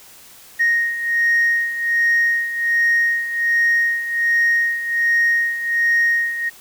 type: beating tone pair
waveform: sine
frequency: 1864.7 / 1866 Hz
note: A#6 / A#6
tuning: 0 / +1 cents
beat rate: 1.3 Hz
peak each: -20 / -15 dBFS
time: 0.59-6.5 s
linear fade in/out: 20 ms
effects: tanh soft clip ceiling -10 dBFS + white hiss -44 dBFS RMS until 6.6 s